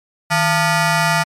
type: ring-modulated tone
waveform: 15% pulse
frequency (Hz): 523.3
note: C5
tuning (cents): 0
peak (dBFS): -4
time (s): 0.3-1.24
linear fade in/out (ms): 20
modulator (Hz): 365
effects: low-pass 11000 Hz 12 dB/octave + MP3 96 kbps